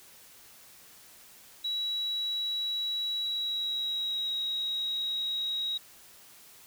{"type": "tone with pitch glide", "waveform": "sine", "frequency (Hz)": [3900, 3815], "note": ["B7", "A#7"], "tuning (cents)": [-23, 39], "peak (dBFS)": -29, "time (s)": [1.64, 5.78], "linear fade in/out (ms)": 10, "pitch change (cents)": -38, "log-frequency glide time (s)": [3.19, 4.38], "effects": ["white hiss -54 dBFS RMS until 6.66 s"]}